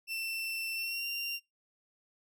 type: tone with pitch glide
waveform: 30% pulse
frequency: 2682 to 2772 Hz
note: E7 to F7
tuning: +29 to -14 cents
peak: -31 dBFS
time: 0.07-1.4 s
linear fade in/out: 50 ms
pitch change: +57 cents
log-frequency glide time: 0.74-1.06 s
effects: noise-tail reverb RT60 0.2 s tail -22 dB re dry